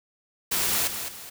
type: noise with echo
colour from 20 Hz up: white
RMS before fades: -25 dBFS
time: 0.51-0.88 s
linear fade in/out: 10 ms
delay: 210 ms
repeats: 2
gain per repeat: -8 dB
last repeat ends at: 1.3 s
effects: none